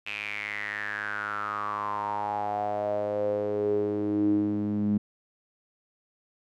sawtooth tone with band-pass filter sweep, 103.83 Hz, G#2, in tune, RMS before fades -29 dBFS, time 0.06-4.98 s, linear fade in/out 10 ms, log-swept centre 2600 to 220 Hz, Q 8.3, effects none

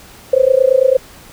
sine tone with amplitude modulation, 523.3 Hz, C5, in tune, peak -4 dBFS, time 0.33-0.97 s, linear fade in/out 5 ms, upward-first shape sine, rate 29 Hz, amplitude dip 95%, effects pink hiss -40 dBFS RMS until 1.32 s

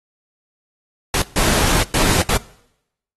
pink noise bursts at uneven times, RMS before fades -17 dBFS, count 4, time 1.14-1.22 / 1.36-1.83 / 1.94-2.22 / 2.29-2.37 s, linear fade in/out 2 ms, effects noise-tail reverb RT60 0.8 s tail -21 dB re dry + AAC 32 kbps

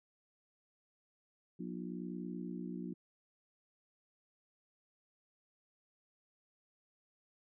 harmonic tone with a mistuned harmonic, 60.7 Hz, B1, 29 cents flat, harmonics 3 / 4 / 5 / 6, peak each -43 / -45 / -47 / -49 dBFS, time 1.59-2.94 s, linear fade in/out 10 ms, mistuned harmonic 6, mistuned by -58 cents, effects none

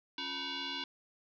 sine tone with frequency modulation, 275.6 Hz, C#4, 10 cents flat, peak -36 dBFS, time 0.18-0.84 s, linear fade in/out 2 ms, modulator 628 Hz, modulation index 6.5, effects none

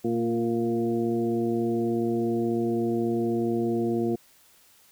harmonic tone with a mistuned harmonic, 116.54 Hz, A#2, in tune, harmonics 1 / 2 / 3 / 4 / 6, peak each -35 / -27 / -26 / -33 / -37 dBFS, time 0.04-4.16 s, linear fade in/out 10 ms, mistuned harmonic 2, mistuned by -15 cents, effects white hiss -58 dBFS RMS until 4.91 s

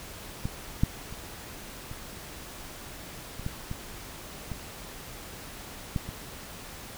clicks, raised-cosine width 5 ms, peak -18 / -9 / -28 / -26 / -27 / -19 / -21 / -22 / -15 / -24 dBFS, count 10, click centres 0.455 / 0.835 / 1.126 / 1.914 / 3.396 / 3.464 / 3.714 / 4.517 / 5.962 / 6.09 s, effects pink hiss -43 dBFS RMS until 6.97 s

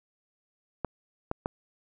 clicks, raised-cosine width 1 ms, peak -15 dBFS, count 3, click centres 0.847 / 1.314 / 1.459 s, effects none

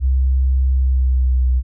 sine tone with pitch glide, 65.41 to 63.15 Hz, C2 to B1, 0 to +39 cents, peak -12 dBFS, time 0-1.63 s, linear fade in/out 50 ms, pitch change -61 cents, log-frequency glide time 0.73-1.47 s, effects none

